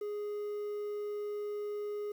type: tone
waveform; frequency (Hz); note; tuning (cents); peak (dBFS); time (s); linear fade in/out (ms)
triangle; 415.3; G#4; 0; -33; 0.01-2.12; 5
effects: 10-bit